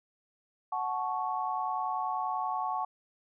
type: chord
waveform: sine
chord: F# minor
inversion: none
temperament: equal with one note detuned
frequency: 740 / 870.4 / 1108.7 Hz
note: F#5 / A5 / C#6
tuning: 0 / -19 / 0 cents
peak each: -34 dBFS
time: 0.72-2.85 s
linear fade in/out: 5 ms
effects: none